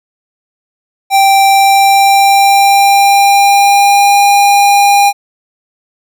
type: tone with pitch glide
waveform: square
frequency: 784 to 806.5 Hz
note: G5 to G5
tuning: 0 to +49 cents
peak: -5 dBFS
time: 1.1-5.13 s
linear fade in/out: 50 ms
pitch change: +49 cents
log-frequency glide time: 1.45-4.19 s
effects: none